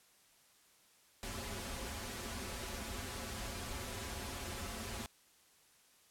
pink noise with comb filter, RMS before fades -43 dBFS, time 1.23-5.06 s, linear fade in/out 0 ms, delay 6.5 ms, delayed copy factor -0.85, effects white hiss -67 dBFS RMS until 6.1 s + low-pass 12000 Hz 12 dB/octave

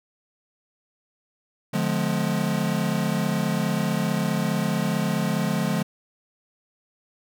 square chord, D diminished seventh, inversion none, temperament just, 146.83 / 176.2 / 211.4 / 253.7 Hz, D3 / F3 / Ab3 / Cb4, 0 / +16 / +31 / +47 cents, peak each -29 / -27 / -27 / -33 dBFS, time 1.73-5.83 s, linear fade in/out 10 ms, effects none

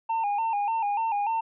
triangle tone with vibrato, 859 Hz, A5, 42 cents flat, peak -22 dBFS, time 0.09-1.41 s, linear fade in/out 10 ms, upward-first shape square, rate 3.4 Hz, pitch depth 88 cents each way, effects resampled to 8000 Hz

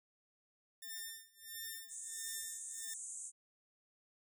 5% pulse tone with tremolo, 1801 Hz, A6, 40 cents sharp, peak -32 dBFS, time 0.82-2.94 s, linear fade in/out 5 ms, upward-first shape sine, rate 1.5 Hz, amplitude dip 95%
white band-pass noise, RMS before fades -47 dBFS, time 1.88-3.32 s, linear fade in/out 50 ms, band 6600 to 9300 Hz, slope 96 dB/octave
effects none

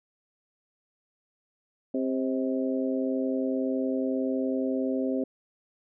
harmonic tone with a mistuned harmonic, 131.7 Hz, C3, 12 cents sharp, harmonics 2 / 3 / 4 / 5, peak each -27 / -33 / -32 / -37 dBFS, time 1.94-5.24 s, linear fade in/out 5 ms, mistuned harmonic 5, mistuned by -58 cents, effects none

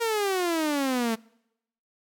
sawtooth exponential sweep, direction down, 471.8 to 220 Hz, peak -20 dBFS, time 0-1.16 s, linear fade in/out 20 ms, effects noise-tail reverb RT60 0.8 s tail -25 dB re dry

